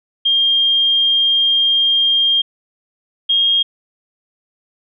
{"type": "tone pair in turn", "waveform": "sine", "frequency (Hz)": [3211, 3243], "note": ["G7", "G#7"], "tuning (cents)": [41, -42], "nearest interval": "unison", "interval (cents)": 17, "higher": "second", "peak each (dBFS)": -11, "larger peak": "neither", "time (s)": [[0.25, 2.42], [3.29, 3.63]], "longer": "first", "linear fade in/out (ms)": 10, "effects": []}